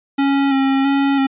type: tone with vibrato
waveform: square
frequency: 273.6 Hz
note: C#4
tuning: 23 cents flat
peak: -14 dBFS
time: 0.18-1.27 s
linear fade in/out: 10 ms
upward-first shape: square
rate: 1.5 Hz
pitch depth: 21 cents each way
effects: resampled to 8000 Hz